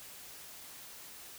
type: silence
effects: white hiss -50 dBFS RMS until 1.38 s